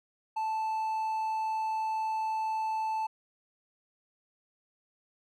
triangle tone, 878 Hz, A5, 4 cents flat, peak -27 dBFS, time 0.36-3.07 s, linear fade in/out 10 ms, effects none

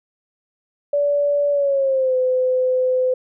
sine tone with pitch glide, 576 to 510.2 Hz, D5 to C5, -34 to -44 cents, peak -15 dBFS, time 0.93-3.14 s, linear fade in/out 5 ms, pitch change -210 cents, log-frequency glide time 1.51-2.16 s, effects none

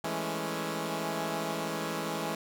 10% pulse chord, A major seventh, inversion second, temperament equal, 164.81 / 207.7 / 220 / 277.2 Hz, E3 / G#3 / A3 / C#4, 0 / 0 / 0 / 0 cents, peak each -27 / -29 / -32 / -30 dBFS, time 0.04-2.35 s, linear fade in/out 2 ms, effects none

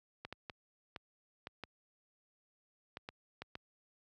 clicks, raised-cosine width 0.3 ms, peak -27 dBFS, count 10, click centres 0.25 / 0.326 / 0.498 / 0.962 / 1.471 / 1.637 / 2.971 / 3.089 / 3.42 / 3.554 s, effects high-pass 60 Hz 12 dB/octave

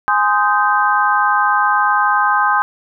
sine chord, Ab major seventh, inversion none, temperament just, 830.6 / 1038.3 / 1245.9 / 1557.4 Hz, Ab5 / C6 / Eb6 / G6, 0 / -14 / +2 / -12 cents, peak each -17 dBFS, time 0.08-2.62 s, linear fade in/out 0 ms, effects none

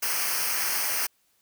white noise with comb filter, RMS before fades -27 dBFS, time 0.02-1.07 s, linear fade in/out 10 ms, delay 0.27 ms, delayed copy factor -0.8, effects white hiss -68 dBFS RMS until 1.41 s

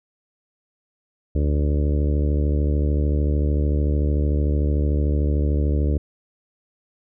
harmonic tone, 73.42 Hz, D2, in tune, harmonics 1 / 2 / 3 / 4 / 5 / 6 / 7 / 8, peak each -18 / -27 / -32 / -29 / -33 / -33 / -36 / -39 dBFS, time 1.35-5.98 s, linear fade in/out 5 ms, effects none

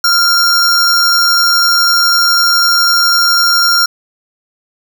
square tone pair together, 1388 / 5552 Hz, F6 / F8, -11 / -11 cents, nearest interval 2 octaves, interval 2400 cents, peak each -11 dBFS, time 0.04-3.86 s, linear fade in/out 5 ms, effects none

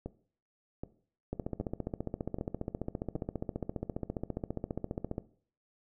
two click trains, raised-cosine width 2 ms, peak -21 / -24 dBFS, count 58 / 5, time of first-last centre 1.33-5.181 / 0.06-3.161 s, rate 14.8 / 1.29 Hz, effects noise-tail reverb RT60 0.5 s tail -17 dB re dry

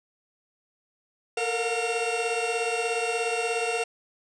45% pulse tone cluster, 451.5 / 468.3 / 717 / 2739 Hz, A4 / A#4 / F5 / F7, +45 / +8 / +45 / -34 cents, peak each -31 dBFS, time 1.37-3.84 s, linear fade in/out 5 ms, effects resampled to 22050 Hz

